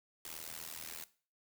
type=noise with amplitude modulation; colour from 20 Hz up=white; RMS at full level=-42 dBFS; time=0.25-1.04 s; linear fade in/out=2 ms; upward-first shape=sine; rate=80.4 Hz; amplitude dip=100%; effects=noise-tail reverb RT60 0.4 s tail -17 dB re dry